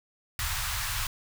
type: band-stop noise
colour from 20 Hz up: pink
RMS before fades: -31 dBFS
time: 0.39-1.07 s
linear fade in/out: 2 ms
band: 100 to 980 Hz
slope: 24 dB/octave
effects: none